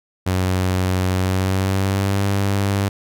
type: tone with pitch glide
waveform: sawtooth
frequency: 92.6 to 99.25 Hz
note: F#2 to G2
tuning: +2 to +22 cents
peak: -13 dBFS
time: 0.26-2.89 s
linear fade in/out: 10 ms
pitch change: +120 cents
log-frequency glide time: 1.12-2.23 s
effects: none